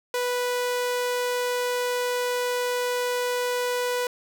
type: tone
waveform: sawtooth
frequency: 492.7 Hz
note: B4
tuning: 4 cents flat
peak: -20 dBFS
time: 0.14-4.07 s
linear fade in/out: 2 ms
effects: none